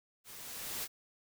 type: noise with level ramp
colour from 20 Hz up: white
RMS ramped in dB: -51 to -37 dBFS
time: 0.24-0.88 s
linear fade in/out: 50 ms
effects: none